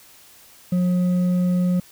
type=tone with hard clipping; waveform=sine; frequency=179.7 Hz; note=F3; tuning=50 cents sharp; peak=-18 dBFS; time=0.72-1.8 s; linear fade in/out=5 ms; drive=4 dB; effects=white hiss -49 dBFS RMS until 1.91 s